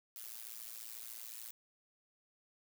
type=noise with amplitude modulation; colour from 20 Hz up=blue; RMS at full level=-44 dBFS; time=0.16-1.51 s; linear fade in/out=0 ms; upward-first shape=sine; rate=114 Hz; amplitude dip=100%; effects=none